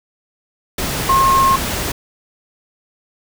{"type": "tone in noise", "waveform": "sine", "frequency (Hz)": 1073, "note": "C6", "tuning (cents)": 43, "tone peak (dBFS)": -10, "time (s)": [1.09, 1.56], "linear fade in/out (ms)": 5, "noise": "pink", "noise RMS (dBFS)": -21, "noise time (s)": [0.78, 1.92], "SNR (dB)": 8, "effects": []}